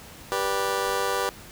20% pulse chord, G major, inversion none, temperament just, 392 / 490 / 588 Hz, G4 / B4 / D5, 0 / -14 / +2 cents, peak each -24 / -22 / -27 dBFS, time 0.32-1.29 s, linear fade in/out 0 ms, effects pink hiss -45 dBFS RMS until 1.51 s

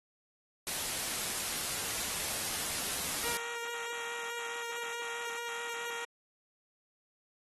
white noise, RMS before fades -35 dBFS, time 0.67-3.37 s, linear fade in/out 0 ms
10% pulse tone with vibrato, 470 Hz, A#4, 14 cents sharp, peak -29 dBFS, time 3.24-6.05 s, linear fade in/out 5 ms, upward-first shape triangle, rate 4.7 Hz, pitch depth 13 cents each way
effects AAC 32 kbps

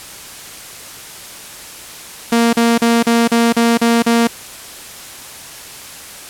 sawtooth tone bursts, 232.9 Hz, A#3, 1 cent flat, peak -6 dBFS, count 8, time 2.32-4.273 s, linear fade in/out 5 ms, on 210 ms, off 39 ms, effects white hiss -33 dBFS RMS until 6.29 s + low-pass 12000 Hz 12 dB/octave

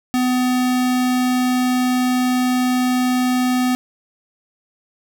square tone, 251.6 Hz, B3, 32 cents sharp, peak -16 dBFS, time 0.14-3.75 s, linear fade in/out 0 ms, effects none

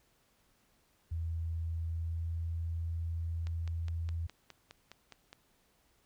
sine tone with pitch glide, 82.41 to 83.13 Hz, E2 to E2, 0 to +15 cents, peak -33 dBFS, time 1.11-4.27 s, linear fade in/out 10 ms, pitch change +15 cents, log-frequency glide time 1.86-2.36 s
click train, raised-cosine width 0.2 ms, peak -31 dBFS, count 10, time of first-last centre 3.47-5.33 s, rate 4.84 Hz
effects pink hiss -71 dBFS RMS until 6.05 s

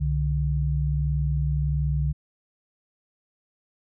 sine tone pair together, 65.41 / 146.84 Hz, C2 / D3, 0 / 0 cents, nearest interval octave + major second, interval 1400 cents, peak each -24 dBFS, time 0-2.13 s, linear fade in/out 20 ms, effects none

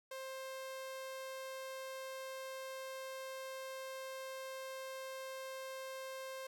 sawtooth tone, 528 Hz, C5, 16 cents sharp, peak -40 dBFS, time 0.11-6.47 s, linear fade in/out 5 ms, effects none

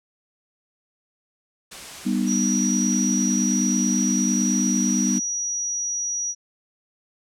white noise, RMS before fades -37 dBFS, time 1.71-5.19 s, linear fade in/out 10 ms
sine chord, G augmented, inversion none, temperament just, 196 / 245 / 306.2 Hz, G3 / B3 / D#4, 0 / -14 / -28 cents, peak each -23 / -23 / -27 dBFS, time 2.05-5.2 s, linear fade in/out 20 ms
sine tone, 5800 Hz, F#8, 35 cents flat, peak -23 dBFS, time 2.26-6.35 s, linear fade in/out 50 ms
effects low-pass 9000 Hz 12 dB/octave

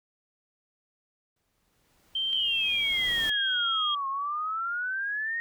pink noise with exponential growth, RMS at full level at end -38 dBFS, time 1.36-3.3 s, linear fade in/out 5 ms, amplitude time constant 420 ms
sine tone with pitch glide, 3136 to 3258 Hz, G7 to G#7, 0 to -34 cents, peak -26 dBFS, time 2.15-3.95 s, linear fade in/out 5 ms, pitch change +66 cents, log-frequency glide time 2.27-2.81 s
sine exponential two-way sweep, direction down then up, 3102 to 1073 to 1875 Hz, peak -28 dBFS, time 2.33-5.4 s, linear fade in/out 0 ms, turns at 4.08 s
effects none

